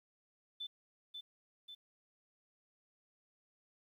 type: tone with echo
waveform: sine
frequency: 3520 Hz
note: A7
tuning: in tune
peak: -40 dBFS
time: 0.6-0.67 s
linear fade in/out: 10 ms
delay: 540 ms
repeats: 2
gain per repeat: -4 dB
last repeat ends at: 1.75 s
effects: 12-bit